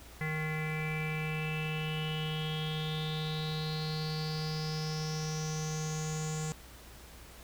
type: tone with low-pass filter sweep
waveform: square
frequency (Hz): 155.56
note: D#3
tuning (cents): 0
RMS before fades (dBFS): -35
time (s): 0.21-6.52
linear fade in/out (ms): 0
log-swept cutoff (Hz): 2000 to 7400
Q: 8.5
effects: added 60 Hz sine -53 dBFS peak until 7.43 s + pink hiss -53 dBFS RMS until 7.43 s